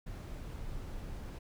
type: noise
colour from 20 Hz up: brown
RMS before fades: -42 dBFS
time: 0.06-1.39 s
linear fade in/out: 10 ms
effects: none